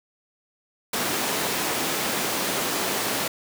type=high-pass noise; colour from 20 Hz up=pink; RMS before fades=-26 dBFS; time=0.93-3.28 s; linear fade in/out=5 ms; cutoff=240 Hz; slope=12 dB/octave; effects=none